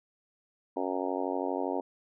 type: harmonic tone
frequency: 92.5 Hz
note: F#2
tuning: in tune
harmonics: 3 / 4 / 5 / 6 / 7 / 8 / 9 / 10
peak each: -35 / -36 / -37 / -38 / -38 / -39 / -40 / -40 dBFS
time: 0.76-1.81 s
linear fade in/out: 10 ms
effects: none